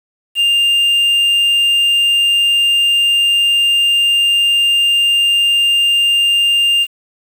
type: tone with quantisation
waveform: triangle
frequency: 2801 Hz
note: F7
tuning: 4 cents sharp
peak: -8 dBFS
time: 0.35-6.87 s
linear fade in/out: 50 ms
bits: 6
effects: none